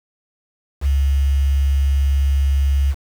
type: tone with quantisation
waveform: sine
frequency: 69.3 Hz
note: C#2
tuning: in tune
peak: -13 dBFS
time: 0.81-2.95 s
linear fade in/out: 50 ms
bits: 6
effects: none